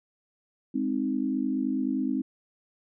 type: chord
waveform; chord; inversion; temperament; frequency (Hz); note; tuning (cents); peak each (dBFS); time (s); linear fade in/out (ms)
sine; Ab major; none; equal; 207.7 / 261.6 / 311.1; Ab3 / C4 / Eb4; 0 / 0 / 0; -32 / -27 / -31; 0.74-2.22; 10
effects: none